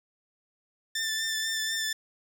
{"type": "tone with vibrato", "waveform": "15% pulse", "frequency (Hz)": 1775, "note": "A6", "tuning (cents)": 15, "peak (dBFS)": -22, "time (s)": [0.95, 1.93], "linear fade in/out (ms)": 5, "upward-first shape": "triangle", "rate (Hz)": 4.1, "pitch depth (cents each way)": 26, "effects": ["9-bit"]}